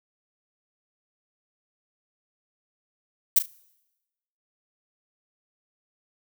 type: noise with echo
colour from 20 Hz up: violet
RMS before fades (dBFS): -17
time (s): 3.36-3.39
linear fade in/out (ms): 5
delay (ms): 36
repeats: 2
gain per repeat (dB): -12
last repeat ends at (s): 3.462
effects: noise-tail reverb RT60 1.0 s tail -24 dB re dry